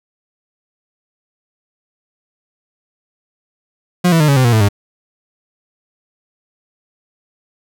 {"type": "tone with pitch steps", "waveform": "40% pulse", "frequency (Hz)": [178.3, 164.45, 151.67, 139.89, 129.02, 119, 109.76, 101.23], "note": ["F3", "E3", "D#3", "C#3", "C3", "A#2", "A2", "G#2"], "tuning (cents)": [36, -4, -44, 16, -24, 36, -4, -44], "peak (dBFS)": -8, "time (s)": [4.04, 4.688], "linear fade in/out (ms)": 10, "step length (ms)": 81, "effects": []}